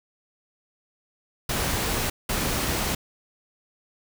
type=noise bursts at uneven times; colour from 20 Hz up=pink; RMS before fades=-26 dBFS; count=2; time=1.49-2.1 / 2.29-2.95 s; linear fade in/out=5 ms; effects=none